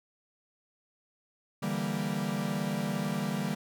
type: chord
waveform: 45% pulse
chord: E half-diminished seventh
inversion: third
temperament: equal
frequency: 146.83 / 164.81 / 196 / 233.1 Hz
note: D3 / E3 / G3 / Bb3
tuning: 0 / 0 / 0 / 0 cents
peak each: -37 / -37 / -33 / -36 dBFS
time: 1.62-3.55 s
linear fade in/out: 10 ms
effects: none